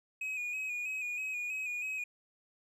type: tone with vibrato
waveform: triangle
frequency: 2495 Hz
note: D#7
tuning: 4 cents sharp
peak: -33 dBFS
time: 0.21-2.04 s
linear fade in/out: 5 ms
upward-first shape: square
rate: 3.1 Hz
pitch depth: 34 cents each way
effects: none